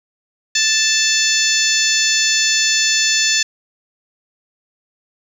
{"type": "harmonic tone", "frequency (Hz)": 880, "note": "A5", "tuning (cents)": 0, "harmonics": [2, 3, 4, 5, 6, 7, 8], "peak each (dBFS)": [-21, -21, -21, -21, -21, -21, -21], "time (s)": [0.55, 3.43], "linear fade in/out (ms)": 5, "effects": ["7-bit"]}